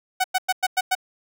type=tone bursts; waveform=sawtooth; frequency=747 Hz; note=F#5; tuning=16 cents sharp; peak=-14 dBFS; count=6; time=0.2-0.952 s; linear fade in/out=10 ms; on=42 ms; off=100 ms; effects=none